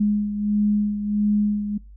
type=beating tone pair; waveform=sine; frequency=207.7 / 209.2 Hz; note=G#3 / G#3; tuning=0 / +13 cents; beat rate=1.5 Hz; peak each=-19 / -26 dBFS; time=0-1.78 s; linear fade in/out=10 ms; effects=noise-tail reverb RT60 0.3 s tail -26 dB re dry + added 50 Hz sine -41 dBFS peak until 1.96 s